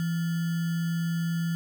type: tone with sample-and-hold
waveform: sine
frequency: 167.3 Hz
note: E3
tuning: 26 cents sharp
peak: -25 dBFS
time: 0-1.55 s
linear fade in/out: 0 ms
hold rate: 1575 Hz
effects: none